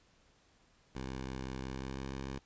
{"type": "tone with pitch glide", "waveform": "10% pulse", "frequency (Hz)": [65.41, 67.02], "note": ["C2", "C2"], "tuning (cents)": [0, 42], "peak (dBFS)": -31, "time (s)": [0.95, 2.39], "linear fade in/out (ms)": 5, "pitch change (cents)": 42, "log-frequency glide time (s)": [1.65, 2.05], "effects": ["pink hiss -68 dBFS RMS until 2.45 s", "resampled to 16000 Hz"]}